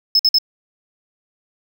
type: tone bursts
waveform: triangle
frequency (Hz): 5200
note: E8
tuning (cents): -24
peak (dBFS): -9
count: 3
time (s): 0.15-0.385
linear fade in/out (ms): 2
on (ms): 43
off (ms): 53
effects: none